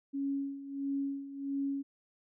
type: tone with tremolo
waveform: sine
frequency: 277.2 Hz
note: C#4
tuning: in tune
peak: -30 dBFS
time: 0.13-1.83 s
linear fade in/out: 20 ms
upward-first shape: sine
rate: 1.5 Hz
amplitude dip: 75%
effects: none